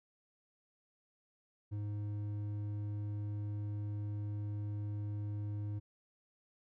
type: tone with hard clipping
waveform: sine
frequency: 103.7 Hz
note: G#2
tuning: 2 cents flat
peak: -38 dBFS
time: 1.71-5.8 s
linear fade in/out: 20 ms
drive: 6 dB
effects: none